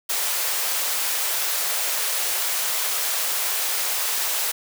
white high-pass noise, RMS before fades -24 dBFS, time 0.09-4.52 s, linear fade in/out 10 ms, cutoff 460 Hz, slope 24 dB/octave, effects none

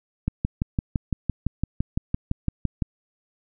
click train, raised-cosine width 5 ms, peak -10 dBFS, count 16, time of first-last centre 0.28-2.822 s, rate 5.9 Hz, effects none

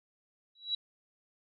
sine tone with exponential growth, 3905 Hz, B7, 20 cents flat, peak -26 dBFS, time 0.55-0.75 s, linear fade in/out 5 ms, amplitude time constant 43 ms, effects none

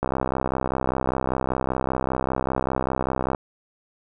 click train, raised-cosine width 1 ms, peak -9 dBFS, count 217, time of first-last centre 0.03-3.348 s, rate 65.1 Hz, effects none

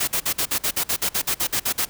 white noise bursts, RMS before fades -22 dBFS, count 15, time 0-1.854 s, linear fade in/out 10 ms, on 76 ms, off 51 ms, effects pink hiss -47 dBFS RMS until 1.89 s

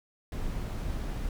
brown noise, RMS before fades -33 dBFS, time 0.32-1.29 s, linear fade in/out 2 ms, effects none

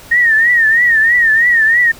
sine tone with vibrato, 1848 Hz, A#6, 16 cents flat, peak -7 dBFS, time 0.11-1.92 s, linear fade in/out 10 ms, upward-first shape triangle, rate 3.1 Hz, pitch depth 120 cents each way, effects pink hiss -37 dBFS RMS until 1.99 s

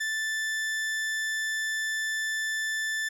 40% pulse tone, 1760 Hz, A6, in tune, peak -27 dBFS, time 0-3.09 s, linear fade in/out 10 ms, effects low-pass 12000 Hz 12 dB/octave

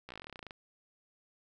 slowing click train, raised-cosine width 0.3 ms, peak -29 dBFS, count 17, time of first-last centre 0.09-0.508 s, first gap 15 ms, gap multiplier 1.07, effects none

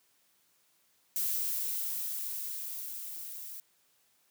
violet noise with level ramp, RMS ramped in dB -31 to -44 dBFS, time 1.16-3.6 s, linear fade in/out 0 ms, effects white hiss -70 dBFS RMS until 4.3 s + high-pass 100 Hz 12 dB/octave

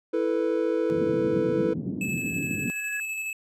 triangle chord, E suspended fourth, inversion none, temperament equal, 329.6 / 440 / 493.9 Hz, E4 / A4 / B4, 0 / 0 / 0 cents, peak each -25 dBFS, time 0.13-1.74 s, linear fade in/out 10 ms
pink band-pass noise, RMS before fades -31 dBFS, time 0.9-2.7 s, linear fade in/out 0 ms, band 140 to 300 Hz, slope 24 dB/octave
square tone with tremolo, 2606 Hz, E7, 20 cents flat, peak -29 dBFS, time 2.01-3.33 s, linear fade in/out 2 ms, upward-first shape square, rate 12 Hz, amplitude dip 25%
sine tone with exponential growth, 1676 Hz, G#6, 15 cents sharp, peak -29 dBFS, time 2.03-3 s, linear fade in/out 1 ms, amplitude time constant 210 ms
effects low-pass 12000 Hz 12 dB/octave

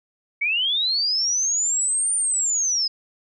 sine linear two-way sweep, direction up then down, 2200 to 9120 to 4999 Hz, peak -19 dBFS, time 0.41-2.88 s, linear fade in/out 10 ms, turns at 2.15 s, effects none

